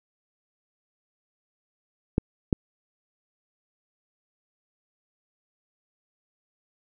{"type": "clicks", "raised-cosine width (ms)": 3, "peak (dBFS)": -7, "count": 2, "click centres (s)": [2.181, 2.528], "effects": []}